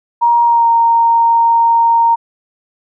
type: tone with pitch glide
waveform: sine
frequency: 943 to 926.3 Hz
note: A#5 to A#5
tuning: +20 to -11 cents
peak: -7 dBFS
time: 0.21-2.16 s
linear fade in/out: 20 ms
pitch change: -31 cents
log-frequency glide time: 0.44-0.68 s
effects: none